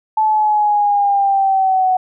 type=linear sweep; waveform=sine; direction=down; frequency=872 to 740 Hz; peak=-11 dBFS; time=0.17-1.97 s; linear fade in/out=5 ms; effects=none